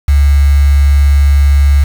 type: tone with quantisation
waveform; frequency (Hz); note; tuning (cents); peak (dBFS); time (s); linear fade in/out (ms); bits
sine; 70.6; C#2; +32; -4; 0.08-1.84; 5; 4
effects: none